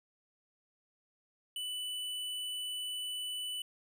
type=tone; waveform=square; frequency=2982 Hz; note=F#7; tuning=13 cents sharp; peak=-37 dBFS; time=1.56-3.62 s; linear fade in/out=2 ms; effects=none